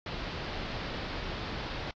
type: low-pass noise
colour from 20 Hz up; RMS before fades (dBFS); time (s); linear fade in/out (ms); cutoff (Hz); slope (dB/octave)
pink; -37; 0.06-1.91; 2; 4800; 48
effects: AAC 64 kbps